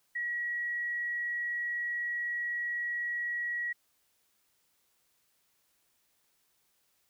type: tone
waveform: sine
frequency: 1916 Hz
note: A#6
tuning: 47 cents sharp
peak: -31 dBFS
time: 0.15-3.73 s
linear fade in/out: 10 ms
effects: white hiss -73 dBFS RMS until 7.09 s